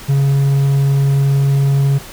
triangle tone, 138.59 Hz, C#3, in tune, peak -8 dBFS, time 0.08-1.99 s, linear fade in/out 20 ms, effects pink hiss -34 dBFS RMS until 2.12 s

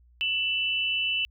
sine tone pair together, 2666 / 2973 Hz, E7 / F#7, +19 / +8 cents, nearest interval major second, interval 189 cents, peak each -27 dBFS, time 0.21-1.25 s, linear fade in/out 0 ms, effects added 60 Hz sine -55 dBFS peak until 1.3 s

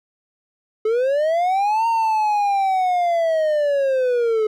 triangle linear two-way sweep, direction up then down, 425.1 to 924 to 425.1 Hz, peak -14 dBFS, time 0.85-4.47 s, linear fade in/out 5 ms, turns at 1.87 s, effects none

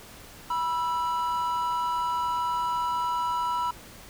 triangle tone pair together, 976.9 / 1328 Hz, B5 / E6, -19 / +12 cents, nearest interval perfect fourth, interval 531 cents, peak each -24 / -30 dBFS, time 0.5-3.71 s, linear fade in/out 5 ms, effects pink hiss -47 dBFS RMS until 4.09 s

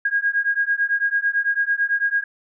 sine beating tone pair, 1629 / 1638 Hz, G#6 / G#6, -34 / -24 cents, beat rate 9 Hz, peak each -21 dBFS, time 0.05-2.24 s, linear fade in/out 5 ms, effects none

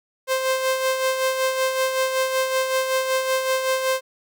sawtooth tone with tremolo, 523.3 Hz, C5, in tune, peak -14 dBFS, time 0.27-4.01 s, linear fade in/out 50 ms, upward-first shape sine, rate 5.3 Hz, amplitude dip 50%, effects none

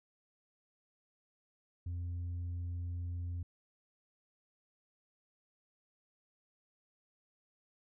sine tone with tanh clipping, 87.31 Hz, F2, in tune, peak -37 dBFS, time 1.86-3.43 s, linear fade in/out 5 ms, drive 2 dB, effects none

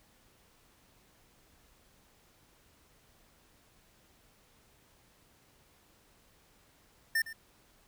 square tone with echo, 1800 Hz, A6, 39 cents sharp, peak -27 dBFS, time 7.15-7.22 s, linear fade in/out 5 ms, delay 110 ms, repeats 1, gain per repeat -15 dB, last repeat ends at 7.33 s, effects pink hiss -65 dBFS RMS until 7.87 s

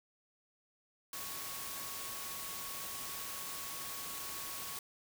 sine tone in noise, 1108.7 Hz, C#6, in tune, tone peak -51 dBFS, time 1.13-4.79 s, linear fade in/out 2 ms, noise white, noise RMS -43 dBFS, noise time 1.13-4.79 s, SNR -11 dB, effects none

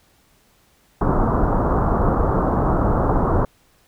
pink low-pass noise, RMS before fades -18 dBFS, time 1.01-3.45 s, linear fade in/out 2 ms, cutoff 1300 Hz, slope 48 dB/octave, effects pink hiss -58 dBFS RMS until 3.87 s

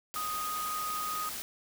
sine tone in noise, 1244.5 Hz, D#6, in tune, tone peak -33 dBFS, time 0.16-1.29 s, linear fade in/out 0 ms, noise white, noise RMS -39 dBFS, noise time 0.14-1.42 s, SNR +3 dB, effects none

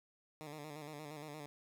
10% pulse tone with vibrato, 150.1 Hz, D3, 38 cents sharp, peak -38 dBFS, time 0.41-1.46 s, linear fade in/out 0 ms, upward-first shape square, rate 8.6 Hz, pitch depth 56 cents each way, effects none

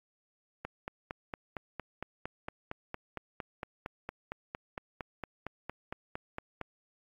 click train, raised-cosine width 0.5 ms, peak -22 dBFS, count 27, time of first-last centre 0.65-6.613 s, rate 4.36 Hz, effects AAC 64 kbps

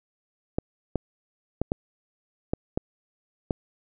clicks, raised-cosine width 2 ms, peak -11 dBFS, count 7, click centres 0.585 / 0.957 / 1.616 / 1.719 / 2.535 / 2.775 / 3.508 s, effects none

